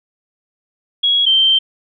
sine tone pair in turn, 3322 / 3131 Hz, G#7 / G7, 0 / -3 cents, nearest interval minor second, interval 103 cents, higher first, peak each -11 / -9 dBFS, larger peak second, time 1.03-1.26 / 1.26-1.59 s, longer second, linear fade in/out 10 ms, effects none

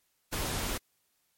pink noise, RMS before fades -33 dBFS, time 0.32-0.78 s, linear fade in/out 10 ms, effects white hiss -74 dBFS RMS until 1.37 s + MP3 64 kbps

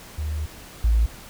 sine tone pair in turn, 75.9 / 56.18 Hz, D#2 / A1, -42 / +37 cents, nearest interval perfect fourth, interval 521 cents, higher first, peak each -24 / -15 dBFS, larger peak second, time 0.18-0.46 / 0.84-1.06 s, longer first, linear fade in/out 5 ms, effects pink hiss -43 dBFS RMS until 1.29 s

